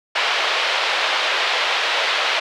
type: band-pass noise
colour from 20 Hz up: white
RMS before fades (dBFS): -20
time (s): 0.15-2.4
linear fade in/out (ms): 10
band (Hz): 490 to 3700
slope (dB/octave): 24
effects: none